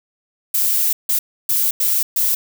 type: noise bursts at uneven times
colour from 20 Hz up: violet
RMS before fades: -17 dBFS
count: 5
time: 0.54-0.93 / 1.09-1.19 / 1.49-1.71 / 1.8-2.03 / 2.16-2.35 s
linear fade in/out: 5 ms
effects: none